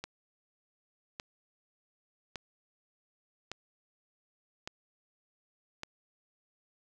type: click train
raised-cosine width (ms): 0.2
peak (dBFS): -21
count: 6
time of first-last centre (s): 0.04-5.834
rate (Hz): 0.863
effects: none